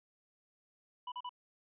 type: tone bursts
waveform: square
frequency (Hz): 987.8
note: B5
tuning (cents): 0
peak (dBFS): -40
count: 3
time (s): 1.07-1.293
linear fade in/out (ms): 5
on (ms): 49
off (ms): 38
effects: resampled to 8000 Hz